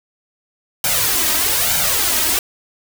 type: noise with flanger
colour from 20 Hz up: white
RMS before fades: -17 dBFS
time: 0.84-2.39 s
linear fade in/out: 2 ms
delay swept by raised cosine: 1.3 to 3.2 ms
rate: 1.1 Hz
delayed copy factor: +0.7
effects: none